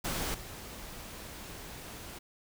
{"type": "noise with level steps", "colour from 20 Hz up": "pink", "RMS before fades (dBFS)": [-34, -45], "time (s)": [0.04, 2.19], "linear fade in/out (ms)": 10, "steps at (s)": 0.34, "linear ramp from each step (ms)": 5, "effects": []}